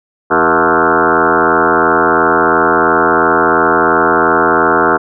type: tone with frequency modulation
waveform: sine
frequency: 888 Hz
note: A5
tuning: 16 cents sharp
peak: -7 dBFS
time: 0.3-4.98 s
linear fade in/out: 20 ms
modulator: 82.9 Hz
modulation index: 7.3
effects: none